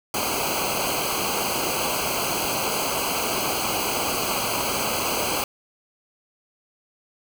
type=noise with comb filter; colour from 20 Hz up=pink; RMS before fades=-25 dBFS; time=0.14-5.44 s; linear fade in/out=2 ms; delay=0.55 ms; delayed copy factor=-0.95; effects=none